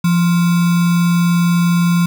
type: tone with sample-and-hold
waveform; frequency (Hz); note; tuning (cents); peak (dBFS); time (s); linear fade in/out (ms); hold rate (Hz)
sine; 172.9; F3; -17; -10; 0.04-2.06; 5; 1225
effects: none